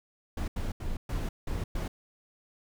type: noise bursts at uneven times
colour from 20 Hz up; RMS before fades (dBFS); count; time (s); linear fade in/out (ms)
brown; -32; 6; 0.37-0.48 / 0.56-0.72 / 0.8-0.97 / 1.09-1.29 / 1.47-1.64 / 1.75-1.88; 5
effects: none